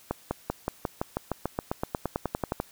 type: accelerating click train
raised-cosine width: 1 ms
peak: -13 dBFS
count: 20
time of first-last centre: 0.11-2.601 s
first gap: 200 ms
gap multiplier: 0.95
effects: white hiss -55 dBFS RMS until 2.71 s